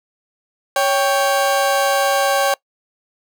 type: tone pair together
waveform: 30% pulse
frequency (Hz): 557 / 787.7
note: C#5 / G5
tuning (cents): +8 / +8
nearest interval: tritone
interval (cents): 600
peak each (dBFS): -14 / -15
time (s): 0.76-2.54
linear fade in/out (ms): 2
effects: noise-tail reverb RT60 0.1 s tail -23 dB re dry